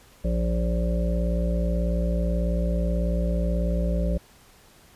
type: harmonic tone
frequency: 58.3 Hz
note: A#1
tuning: 1 cent sharp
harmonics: 1 / 3 / 5 / 7 / 9 / 10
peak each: -23 / -27 / -39 / -39 / -34 / -33 dBFS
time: 0.24-4.18 s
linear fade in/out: 10 ms
effects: pink hiss -54 dBFS RMS until 4.95 s + resampled to 32000 Hz